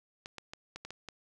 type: clicks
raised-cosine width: 0.2 ms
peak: -25 dBFS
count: 7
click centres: 0.259 / 0.383 / 0.535 / 0.76 / 0.85 / 0.906 / 1.087 s
effects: none